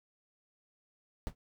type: noise with exponential decay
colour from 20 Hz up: brown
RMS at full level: -33 dBFS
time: 1.27-1.35 s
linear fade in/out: 0 ms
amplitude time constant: 17 ms
effects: none